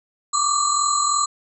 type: tone cluster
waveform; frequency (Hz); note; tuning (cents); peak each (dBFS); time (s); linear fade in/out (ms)
sine; 1146 / 1189 / 4091 / 6940 / 7710; D6 / D6 / C8 / A8 / B8; -43 / +21 / -40 / -25 / -43; -23 / -21 / -28 / -27 / -24; 0.33-1.26; 10
effects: none